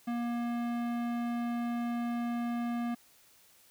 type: tone with tanh clipping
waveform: sine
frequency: 237.5 Hz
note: A#3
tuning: 33 cents sharp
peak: -33 dBFS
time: 0.07-2.95 s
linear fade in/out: 10 ms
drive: 18 dB
effects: white hiss -62 dBFS RMS until 3.7 s